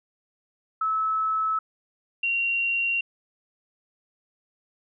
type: tone pair in turn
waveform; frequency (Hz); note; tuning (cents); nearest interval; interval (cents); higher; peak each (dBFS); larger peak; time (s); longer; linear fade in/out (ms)
sine; 1300 / 2755; E6 / F7; -24 / -24; octave + minor second; 1300; second; -22; neither; 0.81-1.59 / 2.23-3.01; neither; 5
effects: none